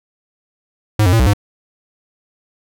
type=tone with pitch steps; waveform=square; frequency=106.5 / 89.9 / 113.5 / 62.8 / 102.2 Hz; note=G#2 / F#2 / A#2 / B1 / G#2; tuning=+44 / -49 / -46 / +30 / -27 cents; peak=-10 dBFS; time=0.99-1.335 s; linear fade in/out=5 ms; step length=69 ms; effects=none